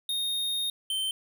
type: tone pair in turn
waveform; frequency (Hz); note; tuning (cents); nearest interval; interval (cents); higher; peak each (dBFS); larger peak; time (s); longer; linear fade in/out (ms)
square; 3700 / 3104; A#7 / G7; -14 / -18; minor third; 304; first; -28; neither; 0.09-0.7 / 0.9-1.11; first; 2
effects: none